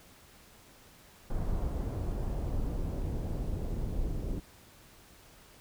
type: noise with low-pass filter sweep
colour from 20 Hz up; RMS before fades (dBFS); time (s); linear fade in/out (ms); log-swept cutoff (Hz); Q
brown; -33; 1.3-4.4; 5; 1000 to 480; 0.88
effects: pink hiss -57 dBFS RMS until 5.6 s